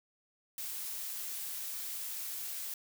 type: noise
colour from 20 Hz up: blue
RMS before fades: -40 dBFS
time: 0.58-2.74 s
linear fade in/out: 2 ms
effects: none